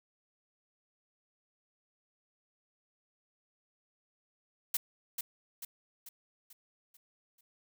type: noise with echo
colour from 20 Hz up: blue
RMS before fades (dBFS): -30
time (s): 4.74-4.77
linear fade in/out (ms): 5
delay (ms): 440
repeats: 6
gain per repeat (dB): -6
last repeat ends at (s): 7.41
effects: none